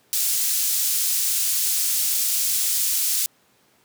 pink high-pass noise, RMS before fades -22 dBFS, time 0.13-3.26 s, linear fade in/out 0 ms, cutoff 6400 Hz, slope 12 dB/octave, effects pink hiss -60 dBFS RMS until 3.84 s + high-pass 150 Hz 12 dB/octave

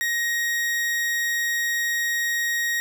40% pulse tone, 1881 Hz, A#6, 15 cents sharp, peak -21 dBFS, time 0.01-2.8 s, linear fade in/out 0 ms, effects none

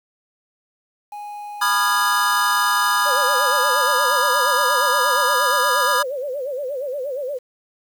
triangle tone with pitch glide, 828 to 945.6 Hz, G#5 to A#5, -5 to +24 cents, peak -28 dBFS, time 1.12-5.35 s, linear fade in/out 5 ms, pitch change +229 cents, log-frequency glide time 3.41-4.23 s
square chord, F half-diminished seventh, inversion second, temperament equal with one note detuned, 987.8 / 1219.6 / 1396.9 / 1661.2 Hz, Cb6 / Eb6 / F6 / Ab6, 0 / -35 / 0 / 0 cents, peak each -22 / -21 / -26 / -23 dBFS, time 1.61-6.03 s, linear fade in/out 10 ms
sine tone with vibrato, 542 Hz, C#5, 39 cents flat, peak -23 dBFS, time 3.05-7.39 s, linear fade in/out 20 ms, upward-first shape sine, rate 8.5 Hz, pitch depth 150 cents each way
effects 8-bit

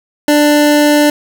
25% pulse tone, 295.5 Hz, D4, 11 cents sharp, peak -3 dBFS, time 0.28-1.1 s, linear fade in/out 2 ms, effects none

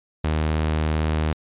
sawtooth tone, 77.78 Hz, D#2, in tune, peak -16 dBFS, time 0.24-1.33 s, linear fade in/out 5 ms, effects resampled to 8000 Hz

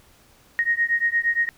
sine beating tone pair, 1864.7 / 1873.3 Hz, A#6 / A#6, 0 / +8 cents, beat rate 8.6 Hz, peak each -22 dBFS, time 0.59-1.49 s, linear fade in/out 0 ms, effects pink hiss -55 dBFS RMS until 1.57 s

